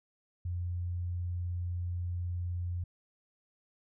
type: tone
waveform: sine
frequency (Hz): 88.1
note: F2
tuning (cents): +16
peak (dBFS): -32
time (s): 0.45-2.84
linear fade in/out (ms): 5
effects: none